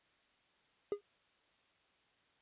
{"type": "tone with exponential decay", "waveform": "triangle", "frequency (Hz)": 408.9, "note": "G#4", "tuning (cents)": -27, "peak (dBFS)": -27, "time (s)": [0.92, 1.01], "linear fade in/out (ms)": 1, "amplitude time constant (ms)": 19, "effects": ["white hiss -72 dBFS RMS until 2.41 s", "resampled to 8000 Hz"]}